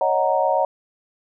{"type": "chord", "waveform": "sine", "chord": "D# minor seventh", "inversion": "third", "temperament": "equal", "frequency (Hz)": [554.4, 622.3, 740, 932.3], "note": ["C#5", "D#5", "F#5", "A#5"], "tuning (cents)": [0, 0, 0, 0], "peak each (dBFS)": -22, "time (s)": [0.01, 0.65], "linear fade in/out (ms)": 2, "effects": []}